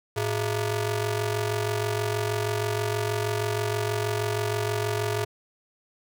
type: ring-modulated tone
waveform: sawtooth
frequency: 263.7 Hz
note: C4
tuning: 14 cents sharp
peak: -18 dBFS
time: 0.16-5.25 s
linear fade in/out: 10 ms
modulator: 155 Hz
effects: none